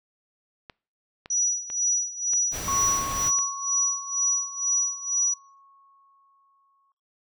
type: clicks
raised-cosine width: 0.3 ms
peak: -24 dBFS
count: 6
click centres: 0.698 / 1.259 / 1.701 / 2.335 / 3.115 / 3.388 s
type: tone with tremolo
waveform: sine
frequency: 5860 Hz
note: F#8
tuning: 18 cents flat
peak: -20 dBFS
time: 1.3-5.34 s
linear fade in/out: 5 ms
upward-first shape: sine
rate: 2.1 Hz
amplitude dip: 85%
type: noise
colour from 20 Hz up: pink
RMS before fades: -34 dBFS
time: 2.51-3.32 s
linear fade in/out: 50 ms
type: tone with exponential decay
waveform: sine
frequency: 1100 Hz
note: C#6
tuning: 14 cents flat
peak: -25 dBFS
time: 2.68-6.92 s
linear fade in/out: 1 ms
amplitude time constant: 920 ms
effects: noise-tail reverb RT60 0.4 s tail -25 dB re dry